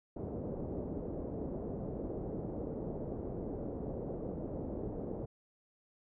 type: low-pass noise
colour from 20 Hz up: white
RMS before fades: -40 dBFS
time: 0.16-5.26 s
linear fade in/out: 10 ms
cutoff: 510 Hz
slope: 24 dB/octave
effects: none